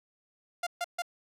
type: tone bursts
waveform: sawtooth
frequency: 698.5 Hz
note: F5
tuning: in tune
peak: -26 dBFS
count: 3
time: 0.63-1.021 s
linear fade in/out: 5 ms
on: 37 ms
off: 140 ms
effects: low-pass 12000 Hz 12 dB/octave